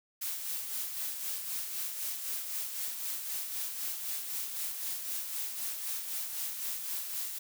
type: noise with tremolo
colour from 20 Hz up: blue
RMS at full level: -35 dBFS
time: 0.21-7.39 s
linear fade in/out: 10 ms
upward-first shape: sine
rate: 3.9 Hz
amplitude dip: 45%
effects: none